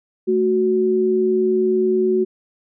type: tone pair together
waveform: sine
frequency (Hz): 220 / 370.3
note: A3 / F#4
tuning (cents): 0 / +1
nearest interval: major sixth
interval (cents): 901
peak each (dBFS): -22 / -15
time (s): 0.27-2.25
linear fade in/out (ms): 20
effects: none